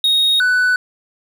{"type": "tone pair in turn", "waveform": "triangle", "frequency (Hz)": [3743, 1491.9], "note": ["A#7", "F#6"], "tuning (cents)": [6, 14], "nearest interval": "octave + major third", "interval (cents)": 1592, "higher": "first", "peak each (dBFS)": -10, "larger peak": "neither", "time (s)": [[0.04, 0.4], [0.4, 0.76]], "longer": "neither", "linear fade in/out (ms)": 2, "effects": []}